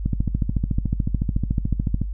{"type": "click train", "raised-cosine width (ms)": 5, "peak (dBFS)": -9, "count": 28, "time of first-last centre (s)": [0.06, 2.017], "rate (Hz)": 13.8, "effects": ["noise-tail reverb RT60 0.1 s tail -17 dB re dry", "added 50 Hz sine -25 dBFS peak until 2.13 s"]}